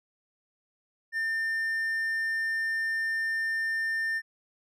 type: tone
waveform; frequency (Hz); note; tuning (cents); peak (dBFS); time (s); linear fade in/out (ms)
triangle; 1800; A6; +39; -25; 1.12-4.22; 50
effects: none